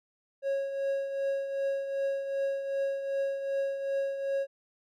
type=tone with tremolo; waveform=triangle; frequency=549 Hz; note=C#5; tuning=17 cents flat; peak=-24 dBFS; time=0.42-4.47 s; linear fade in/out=50 ms; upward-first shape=triangle; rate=2.6 Hz; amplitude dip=60%; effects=none

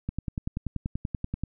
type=click train; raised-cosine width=5 ms; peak=-17 dBFS; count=15; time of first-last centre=0.09-1.436 s; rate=10.4 Hz; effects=none

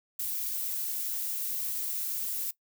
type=noise; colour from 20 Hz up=violet; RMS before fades=-33 dBFS; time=0.19-2.51 s; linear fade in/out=5 ms; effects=noise-tail reverb RT60 0.1 s tail -19 dB re dry

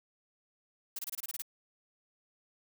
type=noise bursts; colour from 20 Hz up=blue; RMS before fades=-38 dBFS; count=9; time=0.96-1.421 s; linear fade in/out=5 ms; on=29 ms; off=25 ms; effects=none

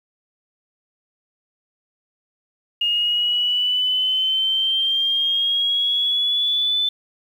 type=exponential sweep; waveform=sine; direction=up; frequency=2843 to 3520 Hz; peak=-17 dBFS; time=2.81-6.89 s; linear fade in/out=5 ms; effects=8-bit

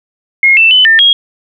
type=tone with pitch steps; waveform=sine; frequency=2152 / 2665 / 3017 / 1800 / 3277 Hz; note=C7 / E7 / F#7 / A6 / G#7; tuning=+48 / +18 / +33 / +39 / -24 cents; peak=-3 dBFS; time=0.43-1.13 s; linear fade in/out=2 ms; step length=140 ms; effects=none

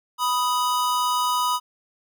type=tone pair together; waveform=square; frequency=987.8 / 1249.9 Hz; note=B5 / D#6; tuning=0 / +7 cents; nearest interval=major third; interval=407 cents; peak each=-23 / -25 dBFS; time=0.18-1.6 s; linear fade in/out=50 ms; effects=none

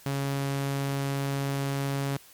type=tone; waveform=sawtooth; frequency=138.59 Hz; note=C#3; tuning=in tune; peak=-23 dBFS; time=0.06-2.17 s; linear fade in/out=2 ms; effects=white hiss -53 dBFS RMS until 2.33 s + MP3 96 kbps

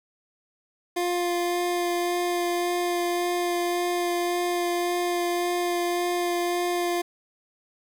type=tone with vibrato; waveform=25% pulse; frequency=350.7 Hz; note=F4; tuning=7 cents sharp; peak=-20 dBFS; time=0.96-7.02 s; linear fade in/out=10 ms; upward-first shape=sine; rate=1.8 Hz; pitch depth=9 cents each way; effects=8-bit

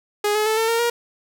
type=tone with pitch steps; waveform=sawtooth; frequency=415.3 / 426.2 / 437.5 / 449 / 460.8 / 472.9 Hz; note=G#4 / G#4 / A4 / A4 / A#4 / A#4; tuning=0 / +45 / -10 / +35 / -20 / +25 cents; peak=-14 dBFS; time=0.24-0.9 s; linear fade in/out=5 ms; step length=110 ms; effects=none

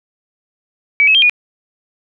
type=tone with pitch steps; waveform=sine; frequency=2284 / 2575 / 3184 / 2450 Hz; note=D7 / E7 / G7 / D#7; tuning=-49 / -41 / +26 / -27 cents; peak=-7 dBFS; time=1-1.296 s; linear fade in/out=0 ms; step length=74 ms; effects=none

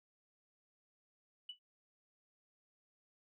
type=tone with exponential decay; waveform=sine; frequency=2961 Hz; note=F#7; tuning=1 cent sharp; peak=-40 dBFS; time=1.49-1.59 s; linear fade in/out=5 ms; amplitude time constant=21 ms; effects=noise-tail reverb RT60 0.1 s tail -19 dB re dry + tanh soft clip ceiling -36 dBFS

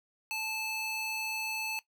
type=tone with high-pass filter; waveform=square; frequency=873 Hz; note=A5; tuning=14 cents flat; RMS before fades=-35 dBFS; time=0.31-1.79 s; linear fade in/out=0 ms; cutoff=1900 Hz; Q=3.3; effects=noise-tail reverb RT60 0.1 s tail -17 dB re dry

